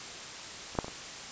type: clicks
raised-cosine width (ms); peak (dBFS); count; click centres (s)
1; -27 / -12 / -24 / -27; 4; 0.752 / 0.788 / 0.845 / 0.882
effects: white hiss -42 dBFS RMS until 1.31 s + resampled to 16000 Hz